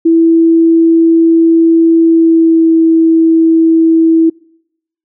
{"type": "tone with pitch glide", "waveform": "sine", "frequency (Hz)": [329.6, 326], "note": ["E4", "E4"], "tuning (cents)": [0, -19], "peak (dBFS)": -4, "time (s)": [0.05, 4.3], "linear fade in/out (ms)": 10, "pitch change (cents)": -19, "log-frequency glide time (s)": [2, 2.74], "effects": ["noise-tail reverb RT60 0.8 s tail -26 dB re dry"]}